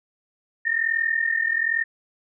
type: tone pair together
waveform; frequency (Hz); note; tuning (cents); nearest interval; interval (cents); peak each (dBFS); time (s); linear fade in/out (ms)
sine; 1801.9 / 1843; A6 / A#6; +41 / -20; unison; 39; -23; 0.65-1.84; 10
effects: none